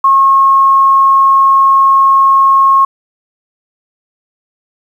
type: tone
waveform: sine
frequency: 1085 Hz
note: C#6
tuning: 37 cents flat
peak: -4 dBFS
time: 0.04-2.85 s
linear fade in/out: 5 ms
effects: 7-bit